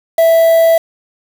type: tone with quantisation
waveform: triangle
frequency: 659.3 Hz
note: E5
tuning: in tune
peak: -4 dBFS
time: 0.18-0.78 s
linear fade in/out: 5 ms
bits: 4
effects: none